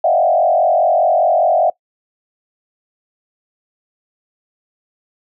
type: tone with frequency modulation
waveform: sine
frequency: 683 Hz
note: F5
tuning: 39 cents flat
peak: -10 dBFS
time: 0.04-1.7 s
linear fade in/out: 5 ms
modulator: 44.9 Hz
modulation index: 1.7
effects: noise-tail reverb RT60 0.1 s tail -21 dB re dry